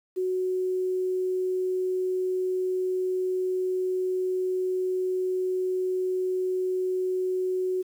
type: tone with quantisation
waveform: sine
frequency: 370 Hz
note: F#4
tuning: in tune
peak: -24 dBFS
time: 0.16-7.83 s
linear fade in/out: 20 ms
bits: 9
effects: none